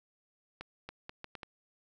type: accelerating click train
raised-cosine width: 0.3 ms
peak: -26 dBFS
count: 6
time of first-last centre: 0.61-1.432 s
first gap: 280 ms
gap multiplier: 0.73
effects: none